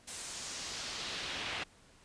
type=noise with band-pass filter sweep; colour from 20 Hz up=brown; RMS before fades=-41 dBFS; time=0.07-1.64 s; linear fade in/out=10 ms; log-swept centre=9100 to 2700 Hz; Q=1.4; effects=pink hiss -62 dBFS RMS until 2.04 s + resampled to 22050 Hz